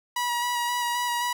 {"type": "tone with vibrato", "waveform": "sawtooth", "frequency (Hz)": 966, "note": "B5", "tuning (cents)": -39, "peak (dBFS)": -21, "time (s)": [0.16, 1.33], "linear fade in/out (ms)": 5, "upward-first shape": "square", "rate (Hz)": 3.8, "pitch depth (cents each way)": 15, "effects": []}